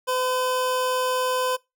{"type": "tone pair together", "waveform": "square", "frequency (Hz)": [508.2, 1017], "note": ["B4", "C6"], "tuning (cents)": [49, -50], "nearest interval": "octave", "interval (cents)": 1201, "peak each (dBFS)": [-25, -26], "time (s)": [0.07, 1.57], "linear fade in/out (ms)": 20, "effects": ["noise-tail reverb RT60 0.2 s tail -22 dB re dry"]}